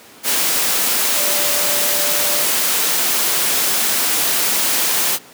sine tone in noise, 587.3 Hz, D5, in tune, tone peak -27 dBFS, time 1.14-2.46 s, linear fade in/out 50 ms, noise white, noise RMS -17 dBFS, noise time 0.23-5.19 s, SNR -13 dB, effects pink hiss -42 dBFS RMS until 5.33 s + high-pass 200 Hz 12 dB/octave

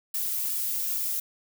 violet noise with flanger, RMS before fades -29 dBFS, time 0.14-1.2 s, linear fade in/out 5 ms, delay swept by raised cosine 1.9 to 2.7 ms, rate 2.5 Hz, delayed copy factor -0.55, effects none

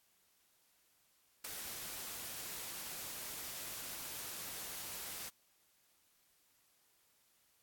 white noise with ADSR envelope, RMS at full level -40 dBFS, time 1.44-5.3 s, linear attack 10 ms, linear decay 5 ms, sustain -5 dB, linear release 19 ms, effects white hiss -73 dBFS RMS until 7.62 s + AAC 64 kbps

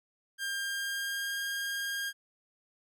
sawtooth tone with pitch glide, 1600 to 1615.8 Hz, G6 to G#6, +35 to -48 cents, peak -29 dBFS, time 0.38-2.13 s, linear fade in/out 50 ms, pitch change +17 cents, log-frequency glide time 0.55-1.41 s, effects none

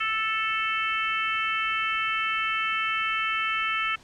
harmonic tone, 440 Hz, A4, in tune, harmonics 3 / 4 / 5 / 6 / 7, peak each -28 / -33 / -31 / -30 / -34 dBFS, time 0-3.96 s, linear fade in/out 10 ms, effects pink hiss -53 dBFS RMS until 4.03 s + low-pass 7000 Hz 12 dB/octave

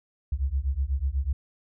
sine beating tone pair, 64.1 / 72.2 Hz, C2 / D2, -35 / -29 cents, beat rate 8.1 Hz, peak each -27 dBFS, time 0.32-1.33 s, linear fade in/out 5 ms, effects none

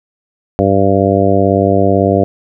harmonic tone, 98 Hz, G2, in tune, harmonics 1 / 2 / 3 / 4 / 5 / 6 / 7, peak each -16 / -16 / -16 / -16 / -16 / -16 / -16 dBFS, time 0.59-2.24 s, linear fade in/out 0 ms, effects none

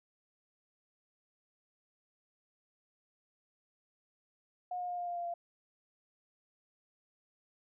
sine tone with pitch steps, 721 / 715.6 / 710.3 / 704.9 / 699.7 / 694.4 / 689.2 Hz, F#5 / F5 / F5 / F5 / F5 / F5 / F5, -45 / +42 / +29 / +16 / +3 / -10 / -23 cents, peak -35 dBFS, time 4.71-5.34 s, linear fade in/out 5 ms, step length 90 ms, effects none

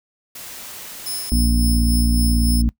white noise, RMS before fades -35 dBFS, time 0.35-1.3 s, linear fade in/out 5 ms
15% pulse tone with tremolo, 5220 Hz, E8, 18 cents flat, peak -18 dBFS, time 1.06-2.62 s, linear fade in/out 5 ms, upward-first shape sine, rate 3.6 Hz, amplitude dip 45%
harmonic tone, 58.27 Hz, A#1, in tune, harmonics 1 / 2 / 3 / 4 / 5, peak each -15 / -28 / -30 / -20 / -30 dBFS, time 1.32-2.69 s, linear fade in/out 0 ms
effects noise-tail reverb RT60 0.1 s tail -21 dB re dry

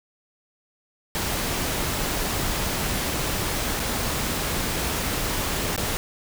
pink noise with dropouts, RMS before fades -26 dBFS, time 1.15-5.97 s, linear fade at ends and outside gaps 0 ms, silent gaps 3.795-3.8 / 5.762-5.777 s, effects none

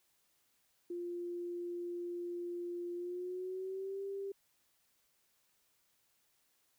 sine tone with pitch glide, 349.2 to 394.2 Hz, F4 to G4, 0 to +10 cents, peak -38 dBFS, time 0.9-4.32 s, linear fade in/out 5 ms, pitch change +210 cents, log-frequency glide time 2.95-4.03 s, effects white hiss -75 dBFS RMS until 6.78 s

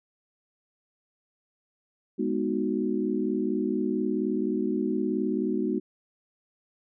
sine chord, G# minor seventh, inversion none, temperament equal, 207.7 / 246.9 / 311.1 / 370 Hz, G#3 / B3 / D#4 / F#4, 0 / 0 / 0 / 0 cents, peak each -30 dBFS, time 2.18-5.8 s, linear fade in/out 20 ms, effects none

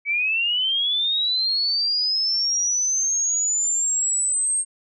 sine linear sweep, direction up, 2259 to 8520 Hz, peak -19 dBFS, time 0.05-4.65 s, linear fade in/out 50 ms, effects none

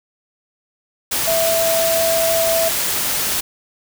sine tone in noise, 660 Hz, E5, 2 cents sharp, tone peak -16 dBFS, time 1.27-2.69 s, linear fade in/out 10 ms, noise white, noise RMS -20 dBFS, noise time 1.11-3.41 s, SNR +1 dB, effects none

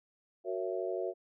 sine chord, F# dominant seventh, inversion none, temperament just, 370 / 462.5 / 555 / 666 Hz, F#4 / A#4 / C#5 / E5, 0 / -14 / +2 / +18 cents, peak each -36 / -39 / -40 / -38 dBFS, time 0.44-1.14 s, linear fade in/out 50 ms, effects none

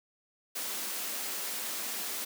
white high-pass noise, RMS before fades -36 dBFS, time 0.55-2.25 s, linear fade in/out 10 ms, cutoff 190 Hz, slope 96 dB/octave, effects none

